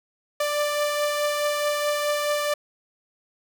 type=beating tone pair; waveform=sawtooth; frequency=589 / 593.7 Hz; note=D5 / D5; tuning=+5 / +19 cents; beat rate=4.7 Hz; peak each=-19 / -28 dBFS; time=0.4-2.54 s; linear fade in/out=5 ms; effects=none